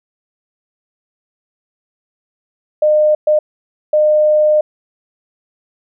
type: tone bursts at uneven times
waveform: sine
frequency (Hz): 608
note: D#5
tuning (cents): -40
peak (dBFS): -8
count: 3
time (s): 2.82-3.15 / 3.27-3.39 / 3.93-4.61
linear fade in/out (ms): 5
effects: none